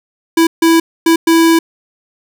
square tone bursts at uneven times, 329.6 Hz, E4, in tune, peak -7 dBFS, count 4, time 0.37-0.47 / 0.62-0.8 / 1.06-1.16 / 1.27-1.59 s, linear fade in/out 5 ms, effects none

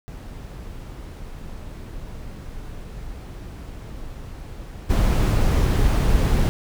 brown noise with level steps, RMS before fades -35 / -18 dBFS, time 0.08-6.49 s, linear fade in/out 0 ms, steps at 4.89 s, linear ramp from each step 20 ms, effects none

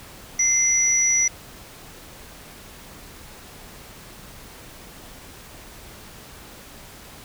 sine tone pair together, 2080 / 5883 Hz, C7 / F#8, -11 / -11 cents, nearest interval octave + tritone, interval 1800 cents, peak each -24 / -17 dBFS, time 0.39-1.28 s, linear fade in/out 5 ms, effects pink hiss -43 dBFS RMS until 7.24 s

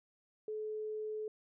sine tone, 430 Hz, A4, 40 cents flat, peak -37 dBFS, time 0.48-1.28 s, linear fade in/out 2 ms, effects none

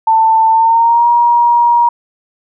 sine tone with pitch glide, 891 to 949.5 Hz, A5 to A#5, +22 to +32 cents, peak -6 dBFS, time 0.07-1.89 s, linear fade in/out 5 ms, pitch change +110 cents, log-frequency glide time 0.5-1.07 s, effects none

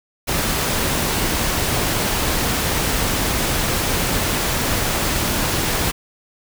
pink noise, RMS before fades -20 dBFS, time 0.27-5.92 s, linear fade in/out 20 ms, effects none

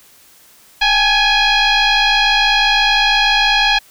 sine tone with frequency modulation, 802 Hz, G5, 39 cents sharp, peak -10 dBFS, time 0.81-3.79 s, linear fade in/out 10 ms, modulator 829 Hz, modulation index 4.2, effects white hiss -47 dBFS RMS until 3.9 s

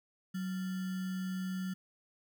sine tone with sample-and-hold, 186.4 Hz, F#3, 13 cents sharp, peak -34 dBFS, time 0.34-1.74 s, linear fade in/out 10 ms, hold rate 1575 Hz, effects none

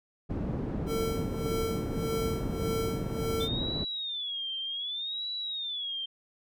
white low-pass noise, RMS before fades -33 dBFS, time 0.29-3.85 s, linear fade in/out 20 ms, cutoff 270 Hz, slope 12 dB/octave
square tone with tremolo, 450 Hz, A4, 39 cents sharp, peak -30 dBFS, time 0.86-3.49 s, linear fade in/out 50 ms, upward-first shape sine, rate 1.7 Hz, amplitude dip 80%
sine tone with vibrato, 3520 Hz, A7, in tune, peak -32 dBFS, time 3.4-6.06 s, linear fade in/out 10 ms, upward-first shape sine, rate 0.65 Hz, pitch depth 190 cents each way
effects none

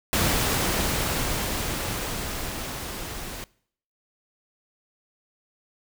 pink noise with level ramp, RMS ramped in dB -22 to -36 dBFS, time 0.13-3.44 s, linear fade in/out 0 ms, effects noise-tail reverb RT60 0.6 s tail -23 dB re dry

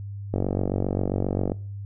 click train, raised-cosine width 2 ms, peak -11 dBFS, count 57, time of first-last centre 0.34-1.519 s, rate 47.5 Hz, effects noise-tail reverb RT60 0.5 s tail -24 dB re dry + added 100 Hz sine -32 dBFS peak until 1.85 s

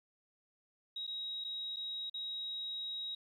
sine tone with dropouts, 3810 Hz, A#7, 37 cents sharp, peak -38 dBFS, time 0.96-3.15 s, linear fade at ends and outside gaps 5 ms, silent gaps 1.068-1.075 / 1.441-1.446 / 1.762-1.767 / 2.098-2.141 s, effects 12-bit

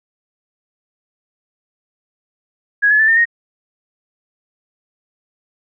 sine tone with pitch steps, 1661.2 / 1709.9 / 1760 / 1811.6 / 1864.6 Hz, G#6 / A6 / A6 / A#6 / A#6, 0 / -50 / 0 / -50 / 0 cents, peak -9 dBFS, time 2.82-3.255 s, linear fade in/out 20 ms, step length 87 ms, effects none

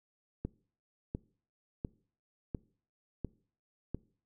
click train, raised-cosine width 3 ms, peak -22 dBFS, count 6, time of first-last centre 0.45-3.947 s, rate 1.43 Hz, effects noise-tail reverb RT60 0.5 s tail -23 dB re dry

